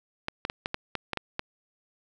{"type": "clicks", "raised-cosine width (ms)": 0.3, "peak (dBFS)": -13, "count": 9, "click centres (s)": [0.284, 0.451, 0.499, 0.659, 0.744, 0.953, 1.133, 1.173, 1.394], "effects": []}